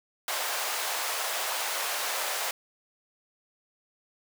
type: high-pass noise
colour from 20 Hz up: pink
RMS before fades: -31 dBFS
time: 0.28-2.51 s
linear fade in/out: 2 ms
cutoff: 590 Hz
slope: 24 dB/octave
effects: none